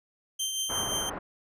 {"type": "tone with tremolo", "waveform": "20% pulse", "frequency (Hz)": 3136, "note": "G7", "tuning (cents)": 0, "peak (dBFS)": -22, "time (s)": [0.39, 1.1], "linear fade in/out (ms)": 10, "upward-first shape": "triangle", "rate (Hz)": 5.7, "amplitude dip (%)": 45}
{"type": "low-pass noise", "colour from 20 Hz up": "white", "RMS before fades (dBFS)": -36, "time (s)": [0.69, 1.19], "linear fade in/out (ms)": 10, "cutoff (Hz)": 1400, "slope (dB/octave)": 24}
{"effects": []}